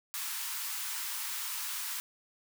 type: high-pass noise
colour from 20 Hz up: white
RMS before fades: -37 dBFS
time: 0.14-2 s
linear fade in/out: 0 ms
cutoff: 860 Hz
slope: 96 dB/octave
effects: none